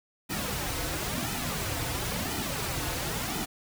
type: noise with flanger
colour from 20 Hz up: pink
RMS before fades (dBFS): -32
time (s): 0.29-3.46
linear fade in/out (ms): 20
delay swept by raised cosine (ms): 1.8 to 5.1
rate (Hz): 0.97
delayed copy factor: -0.7
effects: none